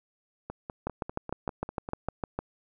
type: two click trains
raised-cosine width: 1 ms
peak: -16 / -22 dBFS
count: 11 / 9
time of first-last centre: 0.87-2.39 / 0.5-2.087 s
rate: 6.58 / 5.04 Hz
effects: none